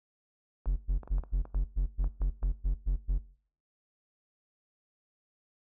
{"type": "clicks", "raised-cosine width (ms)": 1, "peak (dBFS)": -32, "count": 10, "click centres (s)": [0.658, 1.033, 1.076, 1.183, 1.237, 1.454, 1.546, 2.043, 2.218, 2.43]}
{"type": "tone bursts", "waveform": "triangle", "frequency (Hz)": 45.14, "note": "F#1", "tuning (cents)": -42, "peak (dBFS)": -22, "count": 12, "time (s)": [0.66, 3.19], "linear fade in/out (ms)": 20, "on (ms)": 110, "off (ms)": 110}
{"effects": ["noise-tail reverb RT60 0.5 s tail -18 dB re dry"]}